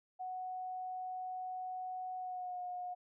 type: tone with pitch glide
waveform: sine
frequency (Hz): 740 to 721.4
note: F#5 to F#5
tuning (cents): 0 to -44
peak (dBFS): -39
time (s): 0.19-2.95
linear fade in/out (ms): 20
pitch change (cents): -44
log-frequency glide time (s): 2.17-2.61
effects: none